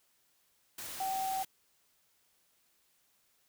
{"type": "tone in noise", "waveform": "sine", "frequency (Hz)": 767, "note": "G5", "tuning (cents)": -38, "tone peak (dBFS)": -32, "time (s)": [1, 1.43], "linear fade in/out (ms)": 5, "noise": "white", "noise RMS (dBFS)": -43, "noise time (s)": [0.78, 1.45], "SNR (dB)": 8, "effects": ["white hiss -72 dBFS RMS until 3.48 s"]}